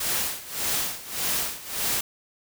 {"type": "noise with tremolo", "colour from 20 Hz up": "white", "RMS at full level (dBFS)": -25, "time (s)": [0, 2.01], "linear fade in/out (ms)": 5, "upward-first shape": "sine", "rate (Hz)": 1.7, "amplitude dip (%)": 85, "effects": []}